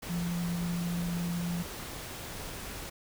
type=tone in noise; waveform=sine; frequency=172.9 Hz; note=F3; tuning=17 cents flat; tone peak=-30 dBFS; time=0.09-1.63 s; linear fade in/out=10 ms; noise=pink; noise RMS=-41 dBFS; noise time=0.02-2.9 s; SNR=+8 dB; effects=none